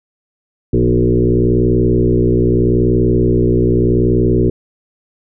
sine tone with frequency modulation, 235.9 Hz, A#3, 21 cents sharp, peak -9 dBFS, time 0.73-4.5 s, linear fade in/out 5 ms, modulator 60.8 Hz, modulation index 3.1, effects none

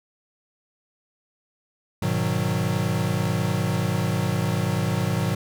square chord, G# minor seventh, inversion none, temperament equal with one note detuned, 103.23 / 123.47 / 155.56 / 185 Hz, G#2 / B2 / D#3 / F#3, -10 / 0 / 0 / 0 cents, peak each -28 dBFS, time 2.02-5.35 s, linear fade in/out 5 ms, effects none

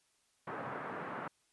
white band-pass noise, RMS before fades -42 dBFS, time 0.47-1.28 s, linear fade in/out 5 ms, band 120 to 1500 Hz, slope 24 dB/octave, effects white hiss -74 dBFS RMS until 1.52 s + resampled to 24000 Hz

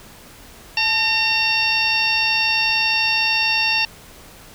harmonic tone with a mistuned harmonic, 911 Hz, A#5, 40 cents flat, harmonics 1 / 2 / 3 / 4 / 5 / 6, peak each -26 / -27 / -18 / -28 / -25 / -25 dBFS, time 0.77-3.85 s, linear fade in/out 2 ms, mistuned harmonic 1, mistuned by -73 cents, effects pink hiss -43 dBFS RMS until 4.54 s

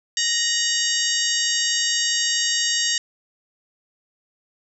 harmonic tone with a mistuned harmonic, 932.3 Hz, A#5, in tune, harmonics 2 / 3 / 4 / 5 / 6 / 7 / 8, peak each -27 / -27 / -27 / -27 / -27 / -27 / -27 dBFS, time 0.17-2.98 s, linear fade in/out 2 ms, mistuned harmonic 3, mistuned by +79 cents, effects none

